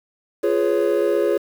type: chord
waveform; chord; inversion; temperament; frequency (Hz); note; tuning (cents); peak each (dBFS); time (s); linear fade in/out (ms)
triangle; C# dominant seventh; first; just; 346.5 / 415.8 / 498.9 / 554.4; E#4 / G#4 / B4 / C#5; -14 / +2 / +17 / 0; -20 / -18 / -24 / -20; 0.43-1.38; 10
effects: 7-bit